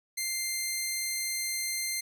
10% pulse tone, 2093 Hz, C7, in tune, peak -21 dBFS, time 0.17-2.01 s, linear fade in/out 10 ms, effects none

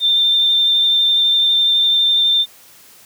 sine tone with vibrato, 3585 Hz, A7, 32 cents sharp, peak -11 dBFS, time 0-2.46 s, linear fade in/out 50 ms, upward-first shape sine, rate 12 Hz, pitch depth 13 cents each way, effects white hiss -45 dBFS RMS until 3.05 s + high-pass 60 Hz 12 dB/octave

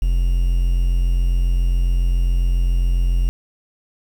triangle tone with quantisation, 43.65 Hz, F1, in tune, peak -12 dBFS, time 0.02-3.29 s, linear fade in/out 0 ms, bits 7, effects none

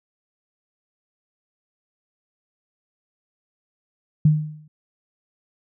sine tone with exponential decay, 152.9 Hz, D#3, 30 cents flat, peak -9 dBFS, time 4.25-4.68 s, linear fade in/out 5 ms, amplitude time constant 93 ms, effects none

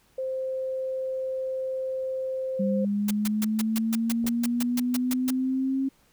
sine tone, 523.3 Hz, C5, in tune, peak -27 dBFS, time 0.18-2.85 s, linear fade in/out 5 ms
sine linear sweep, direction up, 196 to 270 Hz, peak -23 dBFS, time 2.59-5.89 s, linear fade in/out 10 ms
white noise bursts, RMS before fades -31 dBFS, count 14, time 3.08-5.306 s, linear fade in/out 5 ms, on 29 ms, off 140 ms
clicks, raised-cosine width 2 ms, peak -27 dBFS, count 2, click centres 4.243 / 4.257 s
effects pink hiss -63 dBFS RMS until 6.12 s

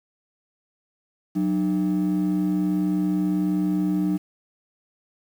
triangle ring-modulated tone, 243.7 Hz, B3, 23 cents flat, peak -14 dBFS, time 1.35-4.18 s, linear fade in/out 20 ms, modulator 59.3 Hz, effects tanh soft clip ceiling -13 dBFS + 8-bit

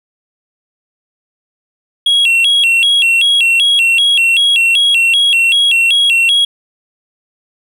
triangle tone with vibrato, 3001 Hz, F#7, 24 cents sharp, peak -6 dBFS, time 2.06-6.45 s, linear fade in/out 5 ms, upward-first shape square, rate 2.6 Hz, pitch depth 170 cents each way, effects none

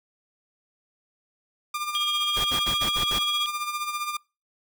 sawtooth tone with tremolo, 1199 Hz, D6, 36 cents sharp, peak -22 dBFS, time 1.74-4.17 s, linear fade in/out 5 ms, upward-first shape sine, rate 15 Hz, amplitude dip 60%
sine tone with pitch glide, 3252 to 3315 Hz, G#7 to G#7, -37 to -4 cents, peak -24 dBFS, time 1.95-3.46 s, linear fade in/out 0 ms, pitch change +33 cents, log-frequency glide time 2.25-3.02 s
pink noise bursts, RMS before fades -31 dBFS, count 6, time 2.36-3.192 s, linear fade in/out 10 ms, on 87 ms, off 62 ms
effects noise-tail reverb RT60 0.3 s tail -26 dB re dry

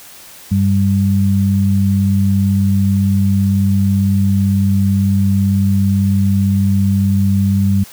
sine tone pair together, 98 / 196 Hz, G2 / G3, 0 / 0 cents, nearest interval octave, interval 1200 cents, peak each -13 dBFS, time 0.51-7.84 s, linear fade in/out 10 ms, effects white hiss -38 dBFS RMS until 7.92 s

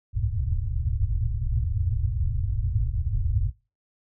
white low-pass noise, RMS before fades -25 dBFS, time 0.13-3.52 s, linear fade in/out 50 ms, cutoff 120 Hz, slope 96 dB/octave, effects noise-tail reverb RT60 0.3 s tail -22 dB re dry

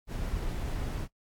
brown noise, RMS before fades -33 dBFS, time 0.07-1.08 s, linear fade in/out 50 ms, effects noise-tail reverb RT60 0.1 s tail -21 dB re dry + AAC 64 kbps

